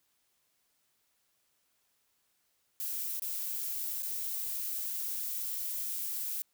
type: noise with dropouts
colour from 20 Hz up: violet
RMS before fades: -36 dBFS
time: 2.8-6.42 s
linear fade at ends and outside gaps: 0 ms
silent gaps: 3.196-3.221 / 4.023-4.031 s
effects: white hiss -75 dBFS RMS until 6.53 s